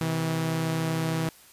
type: tone pair together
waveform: sawtooth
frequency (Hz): 128.34 / 161.7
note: C3 / E3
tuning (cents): -33 / -33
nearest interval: major third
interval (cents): 400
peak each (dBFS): -29 / -22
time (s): 0.01-1.29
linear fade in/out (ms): 0
effects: white hiss -53 dBFS RMS until 1.52 s + resampled to 32000 Hz